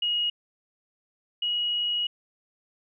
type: tone pair in turn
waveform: sine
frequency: 2886 / 2902 Hz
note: F#7 / F#7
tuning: -44 / -34 cents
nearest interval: unison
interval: 10 cents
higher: second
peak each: -23 / -24 dBFS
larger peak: first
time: 0.02-0.3 / 1.42-2.07 s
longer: second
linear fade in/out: 5 ms
effects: none